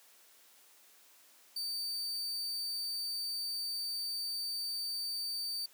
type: tone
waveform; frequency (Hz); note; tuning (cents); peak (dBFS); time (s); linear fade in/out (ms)
40% pulse; 4605; D8; -35; -34; 1.56-5.66; 5
effects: white hiss -62 dBFS RMS until 5.73 s + high-pass 300 Hz 12 dB/octave